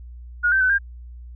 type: tone with pitch steps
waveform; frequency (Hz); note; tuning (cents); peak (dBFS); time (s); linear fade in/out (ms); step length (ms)
sine; 1442 / 1554 / 1512 / 1601; F#6 / G6 / F#6 / G6; -45 / -16 / +37 / +36; -15; 0.43-0.786; 20; 89
effects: added 60 Hz sine -36 dBFS peak until 1.35 s